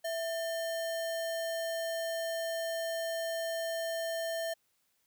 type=tone with sample-and-hold; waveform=sine; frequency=660 Hz; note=E5; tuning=2 cents sharp; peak=-32 dBFS; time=0.04-4.54 s; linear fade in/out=10 ms; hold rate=2450 Hz; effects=white hiss -75 dBFS RMS until 5.06 s